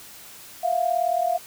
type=tone pair together; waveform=sine; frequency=670 / 708.6 Hz; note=E5 / F5; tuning=+28 / +25 cents; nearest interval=minor second; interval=97 cents; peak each=-24 / -22 dBFS; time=0.63-1.38 s; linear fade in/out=10 ms; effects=white hiss -44 dBFS RMS until 1.46 s